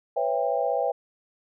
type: chord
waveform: sine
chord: C# half-diminished seventh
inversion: third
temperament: just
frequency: 498.9 / 554.4 / 665.2 / 798.3 Hz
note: B4 / C#5 / E5 / G5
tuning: +17 / 0 / +16 / +31 cents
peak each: -28 dBFS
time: 0.16-0.92 s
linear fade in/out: 10 ms
effects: none